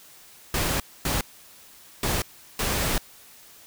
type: noise bursts at uneven times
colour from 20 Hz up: pink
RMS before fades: -25 dBFS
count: 4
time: 0.54-0.8 / 1.05-1.21 / 2.03-2.22 / 2.59-2.98 s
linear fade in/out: 2 ms
effects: white hiss -50 dBFS RMS until 3.66 s